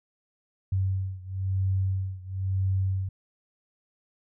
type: beating tone pair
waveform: sine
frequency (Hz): 94.9 / 95.9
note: F#2 / G2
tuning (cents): +44 / -37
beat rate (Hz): 1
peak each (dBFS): -27 / -29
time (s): 0.72-3.09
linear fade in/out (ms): 5
effects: none

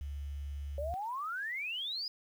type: tone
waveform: sine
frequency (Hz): 71.2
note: C#2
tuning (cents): +47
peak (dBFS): -37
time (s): 0.01-0.94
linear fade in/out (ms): 0
type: exponential sweep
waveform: sine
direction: up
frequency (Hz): 554.4 to 5080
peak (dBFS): -35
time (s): 0.78-2.08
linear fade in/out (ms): 2
effects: 10-bit

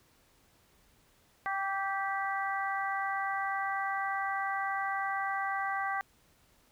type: harmonic tone with a mistuned harmonic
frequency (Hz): 392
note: G4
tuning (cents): 0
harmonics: 2 / 3 / 4 / 5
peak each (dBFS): -34 / -36 / -37 / -38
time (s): 1.46-6.01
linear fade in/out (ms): 0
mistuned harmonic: 3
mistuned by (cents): -23
effects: pink hiss -66 dBFS RMS until 6.71 s

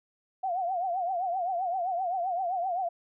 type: tone with vibrato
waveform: sine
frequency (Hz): 726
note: F#5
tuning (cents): -33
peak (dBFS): -27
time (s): 0.43-2.89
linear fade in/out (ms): 10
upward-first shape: triangle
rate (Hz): 7.7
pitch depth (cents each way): 140
effects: none

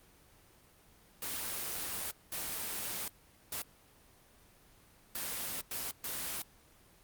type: noise bursts at uneven times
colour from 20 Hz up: white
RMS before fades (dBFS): -38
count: 6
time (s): 1.22-2.11 / 2.32-3.08 / 3.52-3.62 / 5.15-5.61 / 5.71-5.91 / 6.04-6.42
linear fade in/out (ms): 2
effects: pink hiss -62 dBFS RMS until 7.03 s + Opus 24 kbps

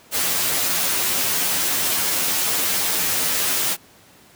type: noise with comb filter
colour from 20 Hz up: white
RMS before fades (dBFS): -21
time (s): 0.11-3.77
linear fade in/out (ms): 50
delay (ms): 11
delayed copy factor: +1
effects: pink hiss -50 dBFS RMS until 4.35 s + high-pass 100 Hz 12 dB/octave

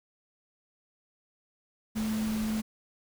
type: tone in noise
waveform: sine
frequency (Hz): 217.8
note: A3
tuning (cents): -17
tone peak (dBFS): -28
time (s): 1.95-2.62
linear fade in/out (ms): 20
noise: pink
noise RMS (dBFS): -40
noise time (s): 1.95-2.62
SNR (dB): +9
effects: none

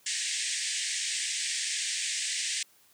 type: band-pass noise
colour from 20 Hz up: white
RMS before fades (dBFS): -32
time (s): 0.06-2.63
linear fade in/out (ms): 5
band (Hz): 1700 to 9000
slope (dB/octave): 96
effects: white hiss -62 dBFS RMS until 2.93 s + high-pass 80 Hz 12 dB/octave

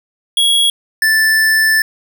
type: tone pair in turn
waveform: square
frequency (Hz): 3322 / 1759.8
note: G#7 / A6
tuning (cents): 0 / 0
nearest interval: major seventh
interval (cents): 1100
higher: first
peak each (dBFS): -10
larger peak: neither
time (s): 0.37-0.7 / 1.02-1.82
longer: second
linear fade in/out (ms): 2
effects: 7-bit

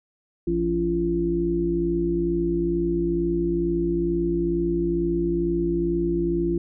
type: harmonic tone with a mistuned harmonic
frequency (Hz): 57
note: A#1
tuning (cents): -38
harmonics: 1 / 3 / 5 / 6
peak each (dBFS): -30 / -28 / -31 / -22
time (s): 0.47-6.58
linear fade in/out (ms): 5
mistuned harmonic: 5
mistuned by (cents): -32
effects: none

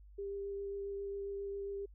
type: tone with vibrato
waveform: sine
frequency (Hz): 398.4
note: G4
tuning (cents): +28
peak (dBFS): -38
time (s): 0.18-1.86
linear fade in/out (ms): 10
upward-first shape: sine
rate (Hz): 7.4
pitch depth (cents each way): 9
effects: added 50 Hz sine -54 dBFS peak until 1.94 s

